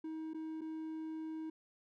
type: tone with dropouts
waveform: triangle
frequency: 317.1 Hz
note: D#4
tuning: 33 cents sharp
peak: -38 dBFS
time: 0.04-1.5 s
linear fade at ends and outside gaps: 5 ms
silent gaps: 0.335-0.344 / 0.61-0.615 s
effects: none